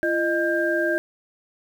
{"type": "tone cluster", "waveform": "sine", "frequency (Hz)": [341.3, 616, 1594], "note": ["F4", "D#5", "G6"], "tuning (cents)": [-40, -17, 28], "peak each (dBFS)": -24, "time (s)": [0.03, 0.98], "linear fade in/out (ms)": 0, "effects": ["8-bit"]}